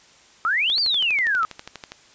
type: exponential two-way sweep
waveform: sine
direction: up then down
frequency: 1244.5 to 4815 to 1244.5 Hz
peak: -18 dBFS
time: 0.45-1.45 s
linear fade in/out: 0 ms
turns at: 0.8 s
type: click train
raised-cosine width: 0.2 ms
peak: -17 dBFS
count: 16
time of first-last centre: 0.7-1.92 s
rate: 12.3 Hz
effects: white hiss -52 dBFS RMS until 2.14 s + resampled to 16000 Hz